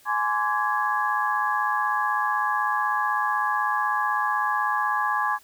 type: tone cluster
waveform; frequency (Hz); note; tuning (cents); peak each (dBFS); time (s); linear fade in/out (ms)
sine; 839 / 1038 / 1154 / 1664; G#5 / C6 / D6 / G#6; +17 / -14 / -31 / +3; -27; 0.05-5.39; 50
effects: white hiss -55 dBFS RMS until 5.43 s